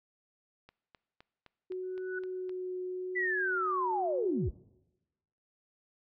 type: click train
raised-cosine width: 0.3 ms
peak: -37 dBFS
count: 8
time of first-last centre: 0.69-2.494 s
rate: 3.88 Hz
type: tone with vibrato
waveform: sine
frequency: 368.9 Hz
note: F#4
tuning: 5 cents flat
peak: -34 dBFS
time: 1.7-4.49 s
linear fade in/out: 10 ms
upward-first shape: triangle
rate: 0.67 Hz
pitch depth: 15 cents each way
type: tone with exponential growth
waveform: sine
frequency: 1482 Hz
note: F#6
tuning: 2 cents sharp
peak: -34 dBFS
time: 1.83-2.19 s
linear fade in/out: 5 ms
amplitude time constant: 78 ms
type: linear sweep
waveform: sine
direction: down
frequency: 2005 to 34.65 Hz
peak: -29 dBFS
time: 3.15-4.51 s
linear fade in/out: 20 ms
effects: noise-tail reverb RT60 1.0 s tail -21 dB re dry